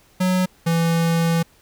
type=tone pair in turn; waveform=square; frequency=184.1 / 166.53 Hz; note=F#3 / E3; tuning=-8 / +18 cents; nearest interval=major second; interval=174 cents; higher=first; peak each=-17 dBFS; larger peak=neither; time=0.2-0.46 / 0.66-1.43 s; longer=second; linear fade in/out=10 ms; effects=pink hiss -55 dBFS RMS until 1.61 s